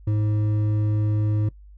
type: tone with hard clipping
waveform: triangle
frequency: 106 Hz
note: G#2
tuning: 36 cents sharp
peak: -21 dBFS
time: 0.07-1.49 s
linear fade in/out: 5 ms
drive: 11 dB
effects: noise-tail reverb RT60 0.1 s tail -21 dB re dry + added 50 Hz sine -43 dBFS peak until 1.77 s